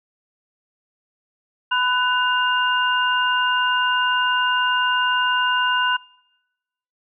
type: tone cluster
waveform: sine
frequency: 1001 / 1490 / 2812 Hz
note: B5 / F#6 / F7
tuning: +23 / +12 / +11 cents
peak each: -21 / -20 / -23 dBFS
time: 1.71-5.97 s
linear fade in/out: 10 ms
effects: noise-tail reverb RT60 1.0 s tail -26 dB re dry